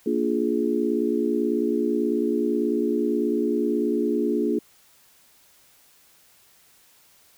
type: chord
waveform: sine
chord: Bb dominant seventh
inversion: none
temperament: just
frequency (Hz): 233.1 / 291.4 / 349.6 / 419.5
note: Bb3 / D4 / F4 / Ab4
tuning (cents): 0 / -13 / +2 / +17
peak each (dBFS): -26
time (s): 0.06-4.59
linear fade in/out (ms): 5
effects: white hiss -57 dBFS RMS until 7.37 s